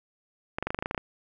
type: clicks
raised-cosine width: 0.5 ms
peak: -14 dBFS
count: 11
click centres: 0.585 / 0.626 / 0.67 / 0.705 / 0.746 / 0.789 / 0.825 / 0.859 / 0.911 / 0.947 / 0.978 s
effects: none